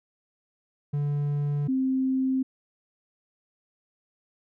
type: tone pair in turn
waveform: triangle / sine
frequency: 145 / 262.4 Hz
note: D3 / C4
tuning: -22 / +5 cents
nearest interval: minor seventh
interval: 1027 cents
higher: second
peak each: -22 dBFS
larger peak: neither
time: 0.93-1.68 / 1.68-2.43 s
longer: neither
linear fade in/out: 10 ms
effects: none